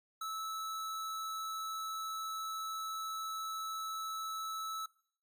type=tone; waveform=square; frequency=1307 Hz; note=E6; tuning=15 cents flat; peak=-38 dBFS; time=0.21-4.86 s; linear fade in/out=5 ms; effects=noise-tail reverb RT60 0.6 s tail -23 dB re dry + MP3 96 kbps